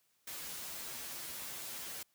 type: noise with comb filter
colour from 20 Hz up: white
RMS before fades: -44 dBFS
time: 0.27-2.03 s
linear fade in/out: 5 ms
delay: 10 ms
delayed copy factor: -0.75
effects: white hiss -75 dBFS RMS until 2.14 s + high-pass 60 Hz 12 dB/octave